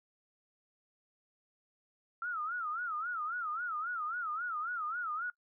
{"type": "tone with vibrato", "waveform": "sine", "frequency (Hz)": 1332, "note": "E6", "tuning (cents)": 18, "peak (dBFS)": -34, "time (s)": [2.22, 5.3], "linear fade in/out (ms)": 2, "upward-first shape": "sine", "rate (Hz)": 3.7, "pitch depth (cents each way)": 170, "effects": ["noise-tail reverb RT60 0.1 s tail -22 dB re dry"]}